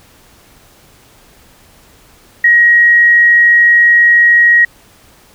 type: tone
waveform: sine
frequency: 1893 Hz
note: A#6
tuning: 26 cents sharp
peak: -4 dBFS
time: 2.44-4.65 s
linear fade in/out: 5 ms
effects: pink hiss -45 dBFS RMS until 5.34 s